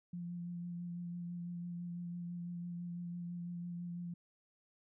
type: tone with vibrato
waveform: sine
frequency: 173.9 Hz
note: F3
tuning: 7 cents flat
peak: -40 dBFS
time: 0.13-4.14 s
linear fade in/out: 5 ms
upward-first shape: sine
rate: 6 Hz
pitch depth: 17 cents each way
effects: none